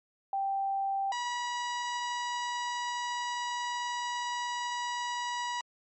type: tone pair in turn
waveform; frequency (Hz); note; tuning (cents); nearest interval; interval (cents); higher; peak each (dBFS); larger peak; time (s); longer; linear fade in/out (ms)
sine / sawtooth; 784 / 969.5; G5 / B5; 0 / -32; major third; 368; second; -28; neither; 0.33-1.12 / 1.12-5.61; second; 2
effects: low-pass 11000 Hz 12 dB/octave + MP3 32 kbps